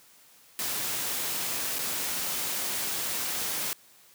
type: noise with dropouts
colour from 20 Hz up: white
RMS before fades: -31 dBFS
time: 0.59-3.73 s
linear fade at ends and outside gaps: 0 ms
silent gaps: 1.785-1.791 s
effects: white hiss -57 dBFS RMS until 4.14 s + high-pass 100 Hz 12 dB/octave